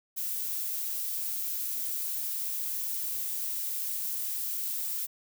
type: noise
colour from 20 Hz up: violet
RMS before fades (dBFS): -33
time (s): 0.16-5.07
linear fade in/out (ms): 20
effects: none